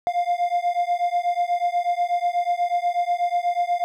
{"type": "beating tone pair", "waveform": "triangle", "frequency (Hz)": [698.5, 706.7], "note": ["F5", "F5"], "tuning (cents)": [0, 20], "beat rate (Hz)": 8.2, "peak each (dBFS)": -21, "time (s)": [0.07, 3.84], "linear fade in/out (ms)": 0, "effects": []}